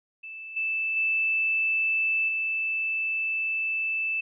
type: tone with level steps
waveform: sine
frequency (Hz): 2637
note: E7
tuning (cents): 0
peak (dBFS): -37 / -25 / -22 / -25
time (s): 0.23-4.21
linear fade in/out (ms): 10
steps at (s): 0.56 / 0.96 / 2.28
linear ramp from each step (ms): 10
effects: none